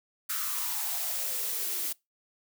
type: noise with high-pass filter sweep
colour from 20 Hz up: blue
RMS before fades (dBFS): -32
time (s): 0.29-1.93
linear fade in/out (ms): 10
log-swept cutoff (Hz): 1400 to 280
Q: 5.3
effects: noise-tail reverb RT60 0.2 s tail -23 dB re dry